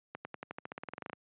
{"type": "accelerating click train", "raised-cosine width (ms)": 0.5, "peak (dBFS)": -25, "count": 17, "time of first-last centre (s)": [0.15, 1.131], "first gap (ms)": 100, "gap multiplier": 0.93, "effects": ["high-pass 150 Hz 12 dB/octave", "resampled to 8000 Hz"]}